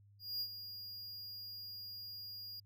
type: tone with ADSR envelope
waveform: square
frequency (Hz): 4840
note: D#8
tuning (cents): -49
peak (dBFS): -36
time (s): 0.19-2.6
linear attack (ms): 220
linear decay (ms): 65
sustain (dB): -10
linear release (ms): 5
effects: added 101 Hz sine -61 dBFS peak until 2.65 s